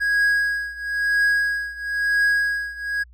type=tone with tremolo; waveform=triangle; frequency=1651 Hz; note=G#6; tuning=11 cents flat; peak=-13 dBFS; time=0-3.04 s; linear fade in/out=20 ms; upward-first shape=triangle; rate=1 Hz; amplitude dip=90%; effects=added 60 Hz sine -45 dBFS peak until 3.13 s